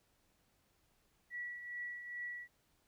sine tone with tremolo, 1941 Hz, B6, 31 cents flat, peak -39 dBFS, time 1.3-2.48 s, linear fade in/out 50 ms, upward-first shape triangle, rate 2.4 Hz, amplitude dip 60%, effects pink hiss -75 dBFS RMS until 2.87 s

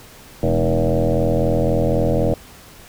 sine tone with frequency modulation, 229.7 Hz, A#3, 25 cents flat, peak -14 dBFS, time 0.43-2.34 s, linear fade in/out 2 ms, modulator 83.9 Hz, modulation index 4.8, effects pink hiss -43 dBFS RMS until 2.88 s

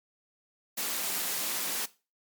white high-pass noise, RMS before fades -32 dBFS, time 0.77-1.86 s, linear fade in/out 10 ms, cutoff 160 Hz, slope 48 dB/octave, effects noise-tail reverb RT60 0.3 s tail -18 dB re dry + MP3 96 kbps

